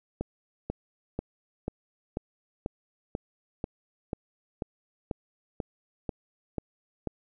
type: click train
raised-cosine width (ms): 2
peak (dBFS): -17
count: 15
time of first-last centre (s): 0.21-7.073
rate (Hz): 2.04
effects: none